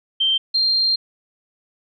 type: tone pair in turn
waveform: sine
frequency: 3136 / 4186 Hz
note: G7 / C8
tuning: 0 / 0 cents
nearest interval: perfect fourth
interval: 500 cents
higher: second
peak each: -15 dBFS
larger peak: neither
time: 0.2-0.38 / 0.54-0.96 s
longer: second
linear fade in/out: 10 ms
effects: none